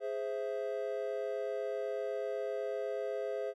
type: chord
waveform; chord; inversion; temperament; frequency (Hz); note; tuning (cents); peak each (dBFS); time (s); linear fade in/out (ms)
triangle; Ab augmented; none; equal; 415.3 / 523.3 / 659.3; Ab4 / C5 / E5; 0 / 0 / 0; -36 / -36 / -38; 0-3.54; 50
effects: none